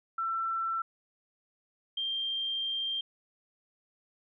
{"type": "tone pair in turn", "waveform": "sine", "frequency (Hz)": [1341, 3178], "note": ["E6", "G7"], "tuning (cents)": [29, 23], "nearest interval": "octave + minor third", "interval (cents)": 1494, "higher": "second", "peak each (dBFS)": [-29, -30], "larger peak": "first", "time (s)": [[0.18, 0.82], [1.97, 3.01]], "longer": "second", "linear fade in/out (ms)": 5, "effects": []}